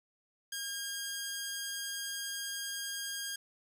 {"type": "tone", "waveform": "10% pulse", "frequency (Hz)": 1619, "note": "G#6", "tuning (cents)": -45, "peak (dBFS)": -28, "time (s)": [0.52, 3.36], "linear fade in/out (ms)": 5, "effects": []}